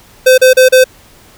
square tone bursts, 514 Hz, C5, 31 cents flat, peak -3 dBFS, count 4, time 0.26-0.842 s, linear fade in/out 10 ms, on 120 ms, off 34 ms, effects pink hiss -42 dBFS RMS until 1.37 s

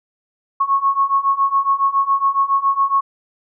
sine beating tone pair, 1095 / 1102.2 Hz, C#6 / C#6, -22 / -10 cents, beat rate 7.2 Hz, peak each -18 / -16 dBFS, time 0.6-3.01 s, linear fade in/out 10 ms, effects none

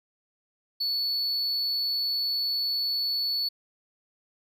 triangle tone, 4435 Hz, C#8, in tune, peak -24 dBFS, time 0.8-3.49 s, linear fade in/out 10 ms, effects none

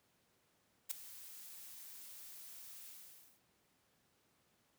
blue noise with ADSR envelope, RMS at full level -36 dBFS, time 0.89-3.41 s, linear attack 22 ms, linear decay 3 ms, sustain -17 dB, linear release 550 ms, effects pink hiss -75 dBFS RMS until 4.78 s + high-pass 100 Hz 12 dB/octave

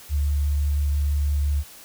sine tone with vibrato, 72.3 Hz, D2, 27 cents flat, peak -19 dBFS, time 0.09-1.64 s, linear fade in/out 50 ms, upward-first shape sine, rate 5.9 Hz, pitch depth 9 cents each way, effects white hiss -45 dBFS RMS until 1.84 s

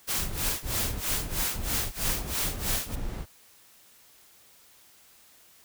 white noise with tremolo, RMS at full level -28 dBFS, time 0.07-2.96 s, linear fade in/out 20 ms, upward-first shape sine, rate 3.1 Hz, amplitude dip 90%
brown noise bursts, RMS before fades -33 dBFS, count 7, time 0.17-3.262 s, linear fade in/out 50 ms, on 410 ms, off 37 ms
effects white hiss -57 dBFS RMS until 5.64 s

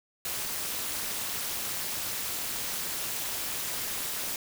white noise with amplitude modulation, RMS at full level -30 dBFS, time 0.25-4.36 s, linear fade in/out 2 ms, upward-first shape sine, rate 233 Hz, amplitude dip 75%, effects none

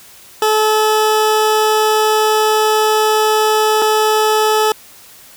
20% pulse tone pair in turn, 431.7 / 431.7 Hz, A4 / A4, -33 / -33 cents, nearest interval unison, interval 0 cents, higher neither, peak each -6 dBFS, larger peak neither, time 0.42-3.82 / 3.82-4.72 s, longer first, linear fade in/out 2 ms, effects white hiss -41 dBFS RMS until 5.36 s

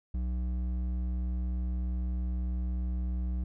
sine tone with hard clipping, 61.6 Hz, B1, 4 cents flat, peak -31 dBFS, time 0.14-3.44 s, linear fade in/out 5 ms, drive 8 dB, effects none

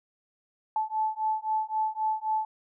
sine beating tone pair, 868 / 871.8 Hz, A5 / A5, -24 / -16 cents, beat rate 3.8 Hz, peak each -29 / -29 dBFS, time 0.76-2.45 s, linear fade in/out 2 ms, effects none

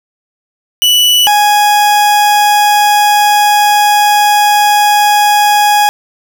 40% pulse tone pair in turn, 2960 / 830.6 Hz, F#7 / G#5, 0 / 0 cents, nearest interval octave + minor seventh, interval 2200 cents, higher first, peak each -5 dBFS, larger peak neither, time 0.82-1.27 / 1.27-5.89 s, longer second, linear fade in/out 0 ms, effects none

